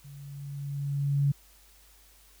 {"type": "tone with level ramp", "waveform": "sine", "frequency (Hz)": 141.2, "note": "C#3", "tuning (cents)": 32, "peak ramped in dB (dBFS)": [-44, -20], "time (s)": [0.04, 1.32], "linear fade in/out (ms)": 10, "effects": ["added 50 Hz sine -59 dBFS peak until 2.4 s", "white hiss -59 dBFS RMS until 2.4 s"]}